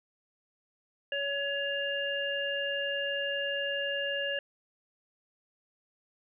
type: harmonic tone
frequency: 561 Hz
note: C#5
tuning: 21 cents sharp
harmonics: 1 / 3 / 5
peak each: -34 / -34 / -34 dBFS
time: 1.12-4.39 s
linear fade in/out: 2 ms
effects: none